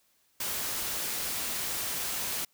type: noise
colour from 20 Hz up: white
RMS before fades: -33 dBFS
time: 0.4-2.45 s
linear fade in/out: 5 ms
effects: white hiss -69 dBFS RMS until 2.53 s